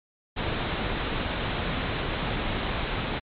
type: low-pass noise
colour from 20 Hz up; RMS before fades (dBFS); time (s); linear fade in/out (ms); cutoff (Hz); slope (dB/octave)
pink; -29; 0.36-3.2; 20; 3900; 96
effects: MP3 48 kbps